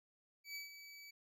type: tone with ADSR envelope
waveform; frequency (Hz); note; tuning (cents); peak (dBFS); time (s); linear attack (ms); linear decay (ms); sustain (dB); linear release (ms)
25% pulse; 2289; D7; -45; -39; 0.44-1.11; 110; 140; -10; 9
effects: none